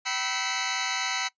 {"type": "tone cluster", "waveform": "15% pulse", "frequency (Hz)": [768, 978, 1307, 2020, 2198], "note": ["G5", "B5", "E6", "B6", "C#7"], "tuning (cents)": [-36, -17, -15, 39, -15], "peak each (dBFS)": -27, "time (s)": [0.05, 1.29], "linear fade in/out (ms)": 20, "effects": ["noise-tail reverb RT60 0.1 s tail -20 dB re dry", "resampled to 16000 Hz"]}